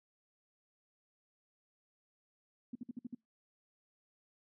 sine tone bursts, 242.7 Hz, B3, 30 cents flat, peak -39 dBFS, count 6, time 2.73-3.149 s, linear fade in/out 5 ms, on 24 ms, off 55 ms, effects noise-tail reverb RT60 0.2 s tail -26 dB re dry

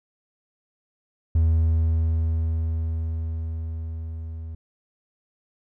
triangle tone with level ramp, 81 Hz, E2, 30 cents flat, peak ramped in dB -13 to -30 dBFS, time 1.35-4.55 s, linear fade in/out 5 ms, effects tanh soft clip ceiling -9 dBFS

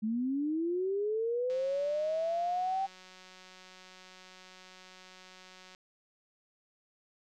sine linear sweep, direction up, 210 to 783 Hz, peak -29 dBFS, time 0.02-2.87 s, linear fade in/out 20 ms
click train, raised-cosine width 0.2 ms, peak -36 dBFS, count 787, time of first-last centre 1.5-5.749 s, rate 185 Hz
effects none

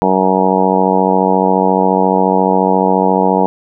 harmonic tone, 94.3 Hz, F#2, 33 cents sharp, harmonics 2 / 3 / 4 / 5 / 6 / 7 / 8 / 9 / 10, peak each -16 / -19 / -20 / -16 / -22 / -19 / -21 / -16 / -18 dBFS, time 0.02-3.46 s, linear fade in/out 0 ms, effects none

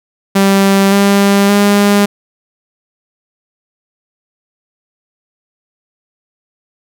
sawtooth tone with pitch steps, 196 / 199.54 / 203.1 Hz, G3 / G3 / G#3, 0 / +31 / -38 cents, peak -3 dBFS, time 0.35-2.06 s, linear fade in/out 10 ms, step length 570 ms, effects none

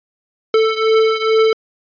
square beating tone pair, 441.2 / 443.5 Hz, A4 / A4, +5 / +14 cents, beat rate 2.3 Hz, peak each -14 / -17 dBFS, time 0.54-1.53 s, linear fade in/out 2 ms, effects resampled to 11025 Hz

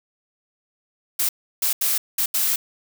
blue noise bursts at uneven times, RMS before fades -21 dBFS, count 5, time 1.19-1.29 / 1.62-1.73 / 1.81-1.98 / 2.18-2.26 / 2.34-2.56 s, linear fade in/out 5 ms, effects none

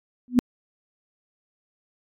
sine tone with exponential growth, 246.9 Hz, B3, in tune, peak -9 dBFS, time 0.28-0.39 s, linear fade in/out 0 ms, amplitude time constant 22 ms, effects AAC 48 kbps

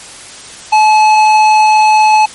sine tone with tanh clipping, 860 Hz, A5, 40 cents flat, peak -6 dBFS, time 0.72-2.26 s, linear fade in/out 10 ms, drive 13 dB, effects white hiss -31 dBFS RMS until 2.34 s + MP3 48 kbps

